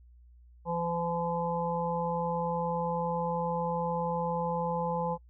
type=harmonic tone with a mistuned harmonic; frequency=169.9 Hz; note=F3; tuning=47 cents flat; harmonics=1 / 3 / 5 / 6; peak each=-34 / -33 / -33 / -38 dBFS; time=0.65-5.18 s; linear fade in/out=50 ms; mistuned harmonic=5; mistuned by=+15 cents; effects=noise-tail reverb RT60 0.1 s tail -26 dB re dry + added 60 Hz sine -53 dBFS peak until 5.29 s